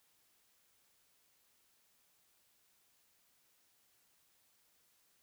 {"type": "silence", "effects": ["white hiss -73 dBFS RMS until 5.22 s"]}